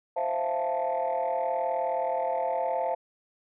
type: chord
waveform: sine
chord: F major seventh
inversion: second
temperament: equal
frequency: 523.3 / 659.3 / 698.5 / 880 Hz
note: C5 / E5 / F5 / A5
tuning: 0 / 0 / 0 / 0 cents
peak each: -30 dBFS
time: 0.16-2.95 s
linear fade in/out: 10 ms
effects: tanh soft clip ceiling -20 dBFS